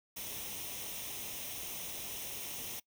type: noise with comb filter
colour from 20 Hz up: white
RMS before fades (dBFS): -42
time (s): 0.16-2.8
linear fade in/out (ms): 10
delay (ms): 0.33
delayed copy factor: +0.6
effects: noise-tail reverb RT60 0.1 s tail -21 dB re dry